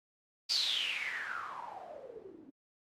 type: noise with low-pass filter sweep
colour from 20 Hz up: blue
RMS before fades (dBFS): -38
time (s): 0.49-2.51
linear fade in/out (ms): 20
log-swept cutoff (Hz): 4800 to 270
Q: 9.3
effects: Opus 48 kbps